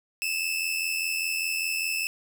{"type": "tone pair together", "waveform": "sawtooth", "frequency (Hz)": [2590, 2675], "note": ["E7", "E7"], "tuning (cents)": [-31, 25], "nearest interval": "minor second", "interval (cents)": 56, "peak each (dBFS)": -26, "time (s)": [0.22, 2.07], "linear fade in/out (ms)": 0, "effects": []}